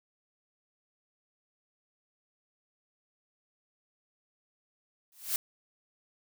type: noise with exponential growth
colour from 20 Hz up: blue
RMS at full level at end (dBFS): -26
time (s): 5.12-5.36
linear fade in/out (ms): 2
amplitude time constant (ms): 52
effects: none